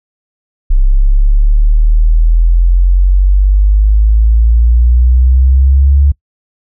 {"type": "exponential sweep", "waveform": "sine", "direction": "up", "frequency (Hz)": [32.7, 71.2], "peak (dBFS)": -4, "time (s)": [0.7, 6.12], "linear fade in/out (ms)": 10, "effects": ["noise-tail reverb RT60 0.1 s tail -23 dB re dry"]}